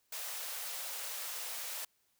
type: high-pass noise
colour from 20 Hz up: white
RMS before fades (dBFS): -41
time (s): 0.12-1.85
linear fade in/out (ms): 5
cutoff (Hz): 460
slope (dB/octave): 96
effects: white hiss -75 dBFS RMS until 2.19 s